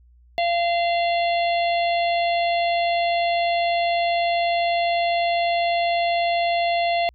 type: harmonic tone with a mistuned harmonic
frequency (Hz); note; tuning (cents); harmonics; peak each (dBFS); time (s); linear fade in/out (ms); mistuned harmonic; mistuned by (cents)
688; F5; -26; 1 / 3 / 4 / 5 / 6; -19 / -29 / -31 / -33 / -35; 0.38-7.09; 0; 6; +40
effects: added 60 Hz sine -50 dBFS peak until 7.14 s